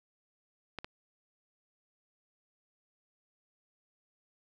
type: clicks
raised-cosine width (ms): 0.3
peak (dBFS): -22 / -25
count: 2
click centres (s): 0.787 / 0.845
effects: none